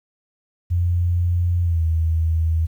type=tone with pitch glide; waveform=sine; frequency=87.4 to 81.08 Hz; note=F2 to E2; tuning=+2 to -28 cents; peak=-16 dBFS; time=0.7-2.67 s; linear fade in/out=20 ms; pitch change=-130 cents; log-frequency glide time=1.62-1.83 s; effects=9-bit

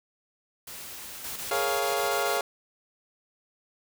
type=noise; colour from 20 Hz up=white; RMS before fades=-41 dBFS; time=0.67-1.69 s; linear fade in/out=5 ms
type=noise bursts; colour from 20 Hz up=white; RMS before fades=-37 dBFS; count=8; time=1.24-2.375 s; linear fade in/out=2 ms; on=120 ms; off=25 ms
type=chord; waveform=25% pulse; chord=Bb minor seventh; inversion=third; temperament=equal; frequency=415.3 / 466.2 / 554.4 / 698.5 Hz; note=Ab4 / Bb4 / Db5 / F5; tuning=0 / 0 / 0 / 0 cents; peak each=-27 / -30 / -27 / -26 dBFS; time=1.51-2.41 s; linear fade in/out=2 ms
effects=none

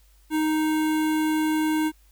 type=tone with notch filter; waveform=square; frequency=311.1 Hz; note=D#4; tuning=in tune; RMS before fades=-23 dBFS; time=0.3-1.92 s; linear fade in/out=50 ms; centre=5100 Hz; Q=1.3; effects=added 50 Hz sine -54 dBFS peak until 2.11 s + white hiss -63 dBFS RMS until 2.11 s

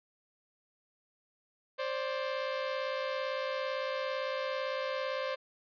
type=tone pair together; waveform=sawtooth; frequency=527.2 / 585 Hz; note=C5 / D5; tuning=+13 / -7 cents; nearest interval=major second; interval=180 cents; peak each=-30 / -34 dBFS; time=1.78-5.36 s; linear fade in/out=20 ms; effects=resampled to 11025 Hz

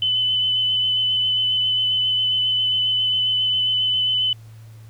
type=tone with vibrato; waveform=sine; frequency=3018 Hz; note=F#7; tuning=34 cents sharp; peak=-17 dBFS; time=0.02-4.33 s; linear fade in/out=2 ms; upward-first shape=sine; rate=7.4 Hz; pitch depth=15 cents each way; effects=added 111 Hz sine -39 dBFS peak until 4.89 s + pink hiss -55 dBFS RMS until 4.89 s

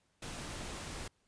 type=noise; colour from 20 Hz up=pink; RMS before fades=-43 dBFS; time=0.22-1.08 s; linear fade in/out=5 ms; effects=pink hiss -75 dBFS RMS until 1.27 s + resampled to 22050 Hz

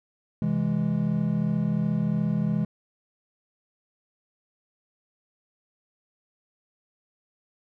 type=chord; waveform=triangle; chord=C augmented; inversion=none; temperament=equal; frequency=130.81 / 164.81 / 207.7 Hz; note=C3 / E3 / G#3; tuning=0 / 0 / 0 cents; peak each=-28 / -24 / -24 dBFS; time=0.42-2.65 s; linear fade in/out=2 ms; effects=none

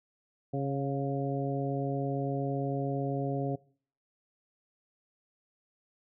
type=harmonic tone with a mistuned harmonic; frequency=137.8 Hz; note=C#3; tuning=10 cents flat; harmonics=1 / 2 / 3 / 4 / 5; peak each=-32 / -35 / -37 / -38 / -39 dBFS; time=0.53-3.56 s; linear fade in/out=10 ms; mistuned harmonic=5; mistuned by=+32 cents; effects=noise-tail reverb RT60 0.5 s tail -22 dB re dry

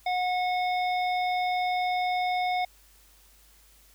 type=harmonic tone; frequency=728 Hz; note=F#5; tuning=28 cents flat; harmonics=1 / 3 / 5 / 7; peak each=-25 / -33 / -39 / -44 dBFS; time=0.06-2.65 s; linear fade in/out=5 ms; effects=added 50 Hz sine -59 dBFS peak until 3.94 s + white hiss -59 dBFS RMS until 3.94 s

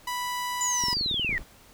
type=tone with pitch glide; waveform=sawtooth; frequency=987 to 978.5 Hz; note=B5 to B5; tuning=-1 to -16 cents; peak=-25 dBFS; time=0.07-0.94 s; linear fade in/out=5 ms; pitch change=-15 cents; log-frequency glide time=0.68-0.81 s
type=linear sweep; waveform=sine; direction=down; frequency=7140 to 1828 Hz; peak=-25 dBFS; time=0.61-1.38 s; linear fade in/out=0 ms
type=clicks; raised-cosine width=3 ms; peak=-24 dBFS; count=12; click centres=0.838 / 0.884 / 0.929 / 0.969 / 1.011 / 1.061 / 1.113 / 1.143 / 1.196 / 1.247 / 1.293 / 1.328 s
type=noise; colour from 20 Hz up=brown; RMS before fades=-39 dBFS; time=1.29-1.44 s; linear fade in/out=10 ms
effects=pink hiss -54 dBFS RMS until 1.73 s

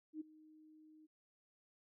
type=tone with ADSR envelope; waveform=sine; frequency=310.7 Hz; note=D#4; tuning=2 cents flat; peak=-40 dBFS; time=0.13-1.07 s; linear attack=76 ms; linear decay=13 ms; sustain=-20 dB; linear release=21 ms; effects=none

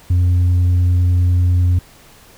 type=tone with tanh clipping; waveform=triangle; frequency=89 Hz; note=F2; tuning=33 cents sharp; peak=-11 dBFS; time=0.1-1.79 s; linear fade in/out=5 ms; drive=7 dB; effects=pink hiss -45 dBFS RMS until 2.37 s

